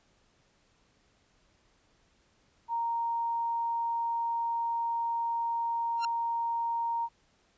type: tone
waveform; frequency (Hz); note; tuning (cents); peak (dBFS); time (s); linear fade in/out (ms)
sine; 930; A#5; -4; -28; 2.68-7.09; 50
type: tone with exponential growth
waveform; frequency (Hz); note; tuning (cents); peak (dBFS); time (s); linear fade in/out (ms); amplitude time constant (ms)
15% pulse; 1382; F6; -19; -23; 5.97-6.05; 2; 16
effects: pink hiss -68 dBFS RMS until 7.57 s + resampled to 16000 Hz